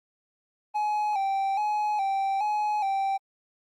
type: tone with vibrato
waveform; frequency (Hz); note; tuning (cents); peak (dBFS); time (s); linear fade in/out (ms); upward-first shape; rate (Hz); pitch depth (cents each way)
triangle; 811; G#5; -41; -22; 0.74-3.18; 20; square; 1.2; 66
effects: Opus 24 kbps